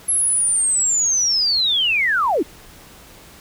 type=linear sweep; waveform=sine; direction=down; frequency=11175 to 250 Hz; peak=-15 dBFS; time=0.08-2.43 s; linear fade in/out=10 ms; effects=pink hiss -44 dBFS RMS until 3.4 s